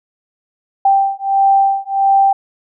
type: beating tone pair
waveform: sine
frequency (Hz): 784 / 785.5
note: G5 / G5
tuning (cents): 0 / +3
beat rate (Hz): 1.5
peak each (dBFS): -13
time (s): 0.85-2.33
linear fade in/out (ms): 5
effects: none